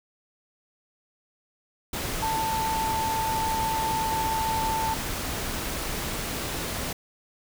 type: tone in noise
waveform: sine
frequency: 888 Hz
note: A5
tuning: 16 cents sharp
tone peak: -25 dBFS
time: 2.22-4.94 s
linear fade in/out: 5 ms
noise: pink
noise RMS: -31 dBFS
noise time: 1.93-6.93 s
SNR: +3 dB
effects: none